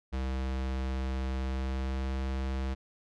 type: tone with pitch glide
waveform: square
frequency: 65.41 to 66.06 Hz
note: C2 to C2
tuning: 0 to +17 cents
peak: -31 dBFS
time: 0.12-2.75 s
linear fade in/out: 20 ms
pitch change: +17 cents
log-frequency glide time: 1.36-2.14 s
effects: low-pass 5000 Hz 12 dB/octave